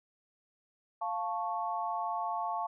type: chord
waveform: sine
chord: F augmented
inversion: none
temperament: equal with one note detuned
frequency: 698.5 / 880 / 1105.5 Hz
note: F5 / A5 / C#6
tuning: 0 / 0 / -5 cents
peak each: -36 / -35 / -37 dBFS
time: 1.01-2.67 s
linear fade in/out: 10 ms
effects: none